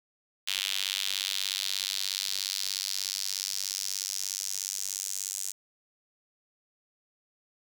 sawtooth tone with high-pass filter sweep, 96.8 Hz, G2, 21 cents flat, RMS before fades -33 dBFS, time 0.47-5.52 s, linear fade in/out 10 ms, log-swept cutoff 3200 to 7000 Hz, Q 2.6, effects none

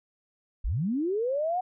sine linear sweep, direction up, 30.09 to 750 Hz, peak -25 dBFS, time 0.64-1.61 s, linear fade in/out 10 ms, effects none

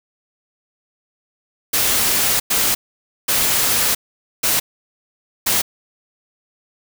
white noise bursts at uneven times, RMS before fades -17 dBFS, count 5, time 1.73-2.4 / 2.5-2.75 / 3.28-3.95 / 4.43-4.6 / 5.46-5.62 s, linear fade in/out 10 ms, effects none

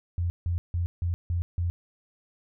sine tone bursts, 86.7 Hz, F2, 12 cents flat, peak -24 dBFS, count 6, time 0.18-1.7 s, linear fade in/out 0 ms, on 120 ms, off 160 ms, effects none

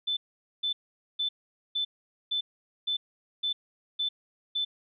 sine tone bursts, 3520 Hz, A7, in tune, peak -26 dBFS, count 9, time 0.07-4.65 s, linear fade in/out 10 ms, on 100 ms, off 460 ms, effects none

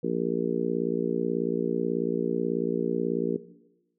harmonic tone, 58.27 Hz, A#1, in tune, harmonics 3 / 4 / 5 / 6 / 7 / 8, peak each -32 / -32 / -32 / -32 / -32 / -32 dBFS, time 0.03-3.37 s, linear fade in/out 10 ms, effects noise-tail reverb RT60 1.0 s tail -17 dB re dry

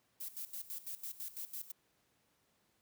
violet noise with tremolo, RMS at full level -43 dBFS, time 0.2-1.72 s, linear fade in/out 10 ms, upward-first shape square, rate 6 Hz, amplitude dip 80%, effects pink hiss -75 dBFS RMS until 2.81 s + high-pass 100 Hz 12 dB/octave

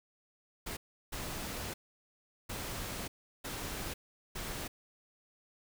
pink noise bursts at uneven times, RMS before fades -40 dBFS, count 5, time 0.66-0.77 / 1.12-1.74 / 2.49-3.08 / 3.44-3.94 / 4.35-4.68 s, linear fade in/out 10 ms, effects none

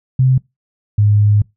sine tone pair in turn, 130 / 103.93 Hz, C3 / G#2, -11 / +2 cents, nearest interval major third, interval 387 cents, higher first, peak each -8 dBFS, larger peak neither, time 0.19-0.38 / 0.98-1.42 s, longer second, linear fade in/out 5 ms, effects noise-tail reverb RT60 0.2 s tail -24 dB re dry

